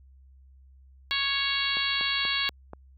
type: harmonic tone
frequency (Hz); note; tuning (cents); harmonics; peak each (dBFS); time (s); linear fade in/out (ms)
554.4; C#5; 0; 2 / 3 / 4 / 5 / 6 / 7 / 8; -36 / -33 / -32 / -33 / -31 / -32 / -33; 1.11-2.49; 0
type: click train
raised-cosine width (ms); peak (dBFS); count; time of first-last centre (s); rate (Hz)
1; -25; 5; 1.77-2.734; 4.15
effects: added 66 Hz sine -51 dBFS peak until 2.97 s